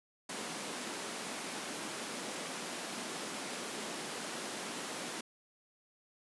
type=high-pass noise; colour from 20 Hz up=pink; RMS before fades=-41 dBFS; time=0.29-5.21 s; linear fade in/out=5 ms; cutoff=200 Hz; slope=24 dB/octave; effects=resampled to 24000 Hz